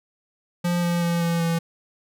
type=tone with pitch steps; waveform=square; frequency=174.61 / 172.7 / 170.82 / 168.95 / 167.11 Hz; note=F3 / F3 / F3 / E3 / E3; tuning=0 / -19 / -38 / +43 / +24 cents; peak=-21 dBFS; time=0.64-1.59 s; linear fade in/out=10 ms; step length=190 ms; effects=none